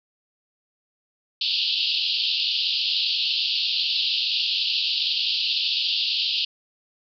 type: band-pass noise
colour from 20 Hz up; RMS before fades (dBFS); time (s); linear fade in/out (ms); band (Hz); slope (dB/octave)
white; -24; 1.41-6.45; 5; 2700 to 4800; 96
effects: none